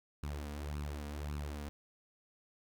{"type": "tone with flanger", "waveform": "sawtooth", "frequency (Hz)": 73.42, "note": "D2", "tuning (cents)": 0, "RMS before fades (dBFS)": -41, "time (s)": [0.23, 1.69], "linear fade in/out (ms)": 0, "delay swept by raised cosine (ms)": [0.73, 4.23], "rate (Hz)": 1.8, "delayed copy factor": 0.65, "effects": []}